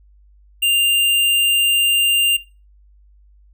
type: tone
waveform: square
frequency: 2794 Hz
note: F7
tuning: in tune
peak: -14 dBFS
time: 0.62-2.37 s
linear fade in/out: 10 ms
effects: noise-tail reverb RT60 0.3 s tail -18 dB re dry + added 50 Hz sine -47 dBFS peak until 3.53 s